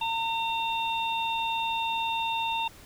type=harmonic tone; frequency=910 Hz; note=A#5; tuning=42 cents flat; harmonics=1 / 3 / 4; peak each=-28 / -33 / -34 dBFS; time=0.01-2.68 s; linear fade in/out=5 ms; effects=pink hiss -51 dBFS RMS until 2.85 s